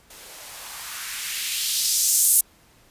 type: noise with band-pass filter sweep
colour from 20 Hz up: violet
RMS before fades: -24 dBFS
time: 0.1-2.41 s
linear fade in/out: 5 ms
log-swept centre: 360 to 10000 Hz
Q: 1.5
effects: pink hiss -56 dBFS RMS until 2.9 s + resampled to 32000 Hz